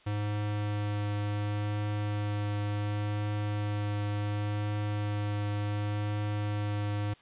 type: tone with vibrato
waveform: square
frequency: 103.83 Hz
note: G#2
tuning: in tune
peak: -30 dBFS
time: 0.06-7.14 s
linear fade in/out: 10 ms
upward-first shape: triangle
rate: 0.69 Hz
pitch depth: 10 cents each way
effects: white hiss -59 dBFS RMS until 7.21 s + resampled to 8000 Hz